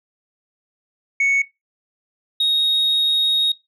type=tone pair in turn; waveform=sine; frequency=2217 / 3751 Hz; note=C#7 / A#7; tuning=0 / +10 cents; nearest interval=major sixth; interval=910 cents; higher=second; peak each=-12 / -13 dBFS; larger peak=first; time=1.2-1.42 / 2.4-3.52 s; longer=second; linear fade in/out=5 ms; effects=noise-tail reverb RT60 0.2 s tail -20 dB re dry + tanh soft clip ceiling -13 dBFS